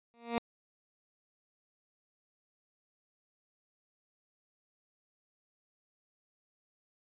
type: tone with exponential growth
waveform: 15% pulse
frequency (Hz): 234.4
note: A#3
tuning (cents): +10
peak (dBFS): -20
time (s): 0.14-0.38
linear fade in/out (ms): 0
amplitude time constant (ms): 52
effects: resampled to 8000 Hz